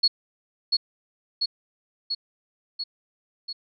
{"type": "tone with echo", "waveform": "sine", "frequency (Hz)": 4349, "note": "C#8", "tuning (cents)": -34, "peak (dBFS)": -15, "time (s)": [0.03, 0.08], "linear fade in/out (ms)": 10, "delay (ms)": 690, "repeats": 5, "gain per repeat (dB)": -3, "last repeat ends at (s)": 3.53, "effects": []}